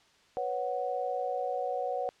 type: chord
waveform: sine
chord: B suspended second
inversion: none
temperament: equal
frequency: 493.9 / 554.4 / 740 Hz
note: B4 / C#5 / F#5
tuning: 0 / 0 / 0 cents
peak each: -35 / -35 / -33 dBFS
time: 0.37-2.09 s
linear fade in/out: 0 ms
effects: white hiss -63 dBFS RMS until 2.2 s + low-pass 5000 Hz 12 dB/octave